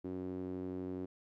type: tone with band-pass filter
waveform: sawtooth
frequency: 92.1 Hz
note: F#2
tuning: 7 cents flat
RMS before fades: -41 dBFS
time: 0.04-1.06 s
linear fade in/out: 10 ms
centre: 320 Hz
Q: 3.4
effects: none